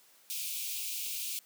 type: high-pass noise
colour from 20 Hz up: white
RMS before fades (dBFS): -37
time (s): 0.3-1.39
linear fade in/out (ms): 0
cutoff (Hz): 2300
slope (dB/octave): 96
effects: white hiss -62 dBFS RMS until 1.45 s + high-pass 200 Hz 12 dB/octave